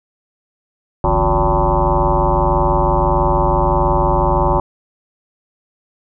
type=tone with frequency modulation; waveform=sine; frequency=466.2 Hz; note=A#4; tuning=in tune; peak=-11 dBFS; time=1.04-4.6 s; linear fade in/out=2 ms; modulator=106 Hz; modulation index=5.4; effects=none